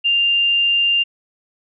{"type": "tone", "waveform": "sine", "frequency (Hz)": 2794, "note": "F7", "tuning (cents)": 0, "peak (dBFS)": -13, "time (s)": [0.04, 1.04], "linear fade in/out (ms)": 20, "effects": []}